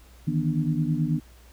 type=tone cluster; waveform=sine; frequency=152.3 / 161.6 / 241.5 / 296.3 Hz; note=D#3 / E3 / B3 / D4; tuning=-37 / -34 / -39 / +15 cents; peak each=-26 / -26 / -29 / -31 dBFS; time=0.27-1.2 s; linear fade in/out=10 ms; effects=added 60 Hz sine -49 dBFS peak until 1.52 s + pink hiss -56 dBFS RMS until 1.52 s